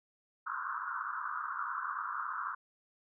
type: band-pass noise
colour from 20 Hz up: white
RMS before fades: -38 dBFS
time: 0.46-2.55 s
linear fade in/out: 10 ms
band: 1000 to 1500 Hz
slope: 96 dB/octave
effects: none